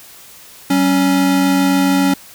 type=tone pair together; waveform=square; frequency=190 / 277.2 Hz; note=F#3 / C#4; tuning=+46 / 0 cents; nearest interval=perfect fifth; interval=654 cents; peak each=-18 / -13 dBFS; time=0.7-2.14 s; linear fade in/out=5 ms; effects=white hiss -40 dBFS RMS until 2.34 s